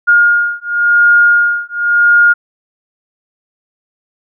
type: beating tone pair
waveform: sine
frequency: 1421 / 1421.93 Hz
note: F6 / F6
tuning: +30 / +31 cents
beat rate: 0.93 Hz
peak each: -10 dBFS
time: 0.07-2.34 s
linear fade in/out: 20 ms
effects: none